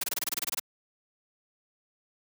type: noise bursts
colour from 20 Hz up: white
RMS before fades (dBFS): -30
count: 12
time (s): 0.01-0.597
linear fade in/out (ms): 5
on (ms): 26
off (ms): 25
effects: high-pass 150 Hz 12 dB/octave

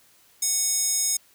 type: tone with high-pass filter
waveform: square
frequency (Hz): 740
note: F#5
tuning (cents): 0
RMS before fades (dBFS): -24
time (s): 0.42-1.17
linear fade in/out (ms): 5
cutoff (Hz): 6900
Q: 3.2
effects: white hiss -58 dBFS RMS until 1.34 s

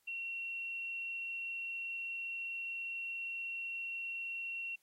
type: tone with frequency modulation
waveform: sine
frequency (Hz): 2730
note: F7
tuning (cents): -40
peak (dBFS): -38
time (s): 0.07-4.76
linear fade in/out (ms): 10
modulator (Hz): 24.9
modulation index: 0.51
effects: white hiss -75 dBFS RMS until 4.82 s + AAC 48 kbps

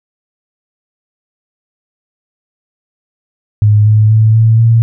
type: tone with pitch steps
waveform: sine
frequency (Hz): 105.2 / 107.47 / 109.79 / 112.17 / 114.59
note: G#2 / A2 / A2 / A2 / A#2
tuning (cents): +23 / -40 / -3 / +34 / -29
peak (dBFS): -4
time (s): 3.62-4.82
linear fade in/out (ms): 0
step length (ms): 240
effects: none

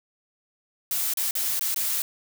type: noise with dropouts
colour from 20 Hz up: blue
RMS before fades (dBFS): -26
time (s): 0.91-2.02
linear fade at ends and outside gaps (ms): 1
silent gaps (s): 1.137-1.172 / 1.31-1.353 / 1.594-1.61 / 1.744-1.761
effects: none

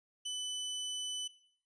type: tone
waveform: sawtooth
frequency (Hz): 3000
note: F#7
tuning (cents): +23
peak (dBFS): -33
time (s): 0.25-1.28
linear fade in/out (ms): 10
effects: noise-tail reverb RT60 0.6 s tail -17 dB re dry + resampled to 22050 Hz

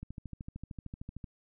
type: click train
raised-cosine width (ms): 5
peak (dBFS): -29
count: 17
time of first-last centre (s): 0.03-1.242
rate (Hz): 13.2
effects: none

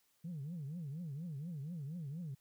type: tone with vibrato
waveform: sine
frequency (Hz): 155.56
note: D#3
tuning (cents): 0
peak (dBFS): -39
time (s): 0.24-2.35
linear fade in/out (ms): 10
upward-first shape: triangle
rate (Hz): 4.2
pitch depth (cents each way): 290
effects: tanh soft clip ceiling -38 dBFS + white hiss -75 dBFS RMS until 2.4 s

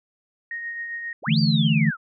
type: tone with tremolo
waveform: sine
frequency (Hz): 1864.7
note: A#6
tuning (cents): 0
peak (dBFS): -27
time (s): 0.51-1.13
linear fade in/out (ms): 2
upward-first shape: triangle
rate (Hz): 7.5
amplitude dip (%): 40
type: linear two-way sweep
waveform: sine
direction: up then down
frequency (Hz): 138.59 to 4803 to 1248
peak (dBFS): -25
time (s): 1.22-1.97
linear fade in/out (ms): 50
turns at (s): 1.39
type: chord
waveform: sine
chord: D suspended second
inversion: none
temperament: equal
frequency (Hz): 146.83 / 164.81 / 220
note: D3 / E3 / A3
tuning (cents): 0 / 0 / 0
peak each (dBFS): -21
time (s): 1.27-1.91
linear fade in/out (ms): 20
effects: none

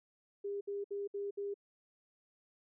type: tone bursts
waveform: sine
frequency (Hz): 402.9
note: G4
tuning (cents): +48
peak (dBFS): -36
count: 5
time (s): 0.44-1.542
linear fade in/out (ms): 10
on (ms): 170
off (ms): 63
effects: none

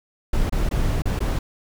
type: noise with dropouts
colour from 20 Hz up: brown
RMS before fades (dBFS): -21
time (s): 0.33-1.39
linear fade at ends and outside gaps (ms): 5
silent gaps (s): 0.497-0.523 / 0.691-0.711 / 1.021-1.055 / 1.192-1.204
effects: none

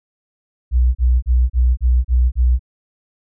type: tone bursts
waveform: sine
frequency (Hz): 61.74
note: B1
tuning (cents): 0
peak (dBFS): -10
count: 7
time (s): 0.71-2.594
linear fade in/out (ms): 50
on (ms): 240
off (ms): 34
effects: none

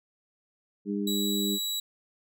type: harmonic tone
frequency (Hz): 101.4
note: G#2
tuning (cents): -41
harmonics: 2 / 3 / 4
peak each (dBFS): -29 / -33 / -35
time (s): 0.85-1.59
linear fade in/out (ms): 50
type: tone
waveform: sawtooth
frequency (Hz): 3900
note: B7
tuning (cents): -23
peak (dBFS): -26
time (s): 1.07-1.8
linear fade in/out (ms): 5
effects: none

